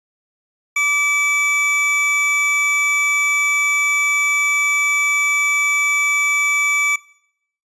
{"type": "tone pair together", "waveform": "square", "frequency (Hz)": [1165, 2302], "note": ["D6", "D7"], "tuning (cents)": [-14, -35], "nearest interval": "octave", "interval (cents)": 1179, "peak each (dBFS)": [-27, -16], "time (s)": [0.76, 6.96], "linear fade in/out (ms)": 5, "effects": ["noise-tail reverb RT60 0.7 s tail -20 dB re dry", "resampled to 24000 Hz"]}